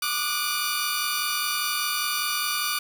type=tone cluster; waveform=15% pulse; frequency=1170 / 1215 / 1464 / 4628 Hz; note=D6 / D#6 / F#6 / D8; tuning=-7 / -42 / -19 / -26 cents; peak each=-24 dBFS; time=0.02-2.79 s; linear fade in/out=5 ms; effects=7-bit